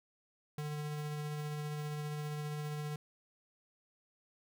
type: tone with tremolo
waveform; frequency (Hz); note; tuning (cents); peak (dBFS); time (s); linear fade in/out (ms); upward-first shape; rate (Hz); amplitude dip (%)
square; 149.6; D3; +32; -37; 0.58-2.96; 2; triangle; 15; 25
effects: none